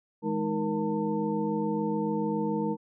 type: tone cluster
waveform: sine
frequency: 163.9 / 210.9 / 314.7 / 469.2 / 897 Hz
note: E3 / G#3 / D#4 / A#4 / A5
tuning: -10 / +27 / +20 / +11 / +33 cents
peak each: -36 / -30 / -32 / -32 / -35 dBFS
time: 0.22-2.77 s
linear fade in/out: 50 ms
effects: none